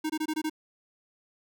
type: tone bursts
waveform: square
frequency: 311.1 Hz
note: D#4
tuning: in tune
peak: -28 dBFS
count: 6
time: 0.04-0.498 s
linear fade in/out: 10 ms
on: 58 ms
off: 22 ms
effects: none